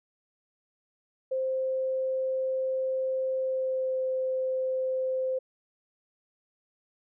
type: tone with pitch glide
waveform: sine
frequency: 523.3 to 519.4 Hz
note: C5 to C5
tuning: 0 to -13 cents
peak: -26 dBFS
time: 1.31-5.39 s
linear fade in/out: 10 ms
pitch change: -13 cents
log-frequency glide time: 3.38-4.01 s
effects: none